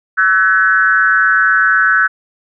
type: tone with frequency modulation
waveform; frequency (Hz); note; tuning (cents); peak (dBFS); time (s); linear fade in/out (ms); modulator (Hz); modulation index
sine; 1508; F#6; +32; -8; 0.17-2.08; 20; 188; 0.97
effects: none